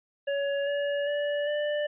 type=tone with pitch steps; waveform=square; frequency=562 / 571.8 / 581.8 / 592 Hz; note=C#5 / D5 / D5 / D5; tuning=+24 / -46 / -16 / +14 cents; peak=-27 dBFS; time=0.27-1.87 s; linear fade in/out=10 ms; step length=400 ms; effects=resampled to 8000 Hz